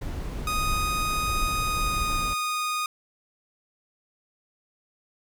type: noise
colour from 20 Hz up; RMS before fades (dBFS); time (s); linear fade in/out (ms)
brown; -30; 0.01-2.34; 10
type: tone with pitch glide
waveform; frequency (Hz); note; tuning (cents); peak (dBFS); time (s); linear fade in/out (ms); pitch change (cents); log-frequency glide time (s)
sawtooth; 1244.5 to 1235.2; D#6 to D#6; 0 to -13; -22; 0.47-2.86; 2; -13; 1.6-2.27
effects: none